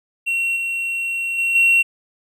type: tone with level steps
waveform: triangle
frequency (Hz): 2731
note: F7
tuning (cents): -39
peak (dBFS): -16 / -19 / -15 / -9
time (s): 0.26-1.83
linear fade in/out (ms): 20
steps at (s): 0.56 / 1.38 / 1.55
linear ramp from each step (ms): 5
effects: tanh soft clip ceiling -5 dBFS